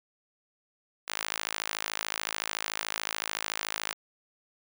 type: tone with high-pass filter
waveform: sawtooth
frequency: 53.7 Hz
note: A1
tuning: 41 cents flat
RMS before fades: -35 dBFS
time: 1.07-3.94 s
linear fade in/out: 20 ms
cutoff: 1400 Hz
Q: 0.65
effects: none